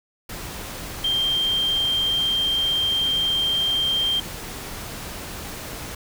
sine tone in noise, 3171 Hz, G7, 19 cents sharp, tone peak -19 dBFS, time 1.04-4.2 s, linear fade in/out 5 ms, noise pink, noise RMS -34 dBFS, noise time 0.29-5.95 s, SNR +12 dB, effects none

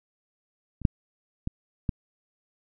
clicks, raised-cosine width 5 ms, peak -26 / -6 / -16 / -13 dBFS, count 4, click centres 0.817 / 0.852 / 1.474 / 1.892 s, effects none

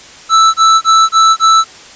square tone bursts, 1318.5 Hz, E6, in tune, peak -5 dBFS, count 5, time 0.29-1.644 s, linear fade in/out 50 ms, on 250 ms, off 26 ms, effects white hiss -35 dBFS RMS until 1.95 s + resampled to 16000 Hz

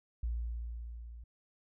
sine tone with level ramp, 58 Hz, A#1, 8 cents flat, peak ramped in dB -31 to -46 dBFS, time 0.23-1.24 s, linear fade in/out 5 ms, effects none

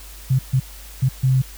sine tone bursts at uneven times, 130.81 Hz, C3, in tune, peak -13 dBFS, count 4, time 0.3-0.39 / 0.53-0.6 / 1.02-1.09 / 1.23-1.42 s, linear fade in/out 10 ms, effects added 50 Hz sine -38 dBFS peak until 1.57 s + white hiss -42 dBFS RMS until 1.57 s

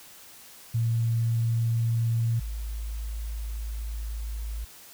sine tone pair in turn, 115.3 / 54.41 Hz, A#2 / A1, -19 / -19 cents, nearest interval octave + minor second, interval 1300 cents, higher first, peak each -22 / -30 dBFS, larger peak first, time 0.74-2.4 / 2.4-4.65 s, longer second, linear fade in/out 10 ms, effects white hiss -49 dBFS RMS until 4.93 s

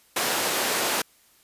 pink high-pass noise, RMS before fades -25 dBFS, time 0.16-1.02 s, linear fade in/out 5 ms, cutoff 380 Hz, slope 12 dB/octave, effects white hiss -59 dBFS RMS until 1.43 s + resampled to 32000 Hz

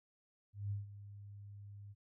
sine tone with ADSR envelope, 101.4 Hz, G#2, 41 cents flat, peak -35 dBFS, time 0.53-1.95 s, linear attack 180 ms, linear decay 150 ms, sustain -14 dB, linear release 37 ms, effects none

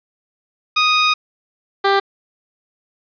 15% pulse tone pair in turn, 1244.5 / 394.7 Hz, D#6 / G4, 0 / +12 cents, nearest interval octave + minor sixth, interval 1988 cents, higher first, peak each -6 dBFS, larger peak neither, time 0.76-1.14 / 1.84-2 s, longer first, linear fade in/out 10 ms, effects resampled to 11025 Hz + 7-bit

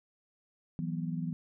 sine chord, E suspended second, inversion none, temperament equal, 164.81 / 185 / 246.9 Hz, E3 / F#3 / B3, 0 / 0 / 0 cents, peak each -34 / -38 / -39 dBFS, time 0.79-1.33 s, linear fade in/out 0 ms, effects none

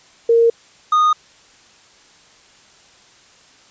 sine / triangle tone pair in turn, 463.1 / 1233.8 Hz, A#4 / D#6, -11 / -15 cents, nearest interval octave + perfect fourth, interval 1696 cents, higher second, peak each -9 dBFS, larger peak neither, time 0.29-0.5 / 0.92-1.13 s, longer neither, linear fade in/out 5 ms, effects white hiss -49 dBFS RMS until 3.7 s + resampled to 16000 Hz

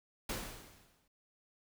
pink noise with exponential decay, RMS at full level -37 dBFS, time 0.29-1.08 s, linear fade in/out 5 ms, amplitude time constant 170 ms, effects none

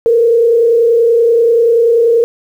sine tone with frequency modulation, 464.5 Hz, A#4, 6 cents flat, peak -6 dBFS, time 0.06-2.24 s, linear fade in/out 0 ms, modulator 30.4 Hz, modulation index 0.56, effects 7-bit

